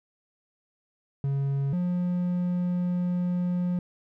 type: tone pair in turn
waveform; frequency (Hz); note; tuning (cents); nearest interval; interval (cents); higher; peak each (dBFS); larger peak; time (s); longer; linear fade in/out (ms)
triangle; 138.59 / 178.01; C#3 / F3; 0 / +33; major third; 433; second; -22; neither; 1.24-1.73 / 1.73-3.79; second; 2
effects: none